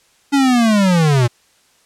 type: linear sweep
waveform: square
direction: down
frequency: 285.3 to 115.4 Hz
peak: -11 dBFS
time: 0.32-1.28 s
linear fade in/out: 20 ms
effects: white hiss -55 dBFS RMS until 1.85 s + low-pass 9000 Hz 12 dB/octave